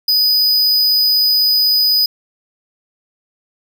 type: tone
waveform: square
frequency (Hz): 4978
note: D#8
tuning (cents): 0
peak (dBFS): -11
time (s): 0.08-2.06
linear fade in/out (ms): 5
effects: none